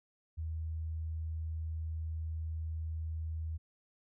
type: tone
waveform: sine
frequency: 80 Hz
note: D#2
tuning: 49 cents sharp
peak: -35 dBFS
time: 0.37-3.58 s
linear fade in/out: 20 ms
effects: none